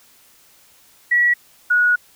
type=tone pair in turn; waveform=sine; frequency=1931 / 1457.5 Hz; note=B6 / F#6; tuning=-39 / -26 cents; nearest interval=perfect fourth; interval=487 cents; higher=first; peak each=-12 dBFS; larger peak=neither; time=1.11-1.34 / 1.7-1.96 s; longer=second; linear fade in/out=10 ms; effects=white hiss -52 dBFS RMS until 2.15 s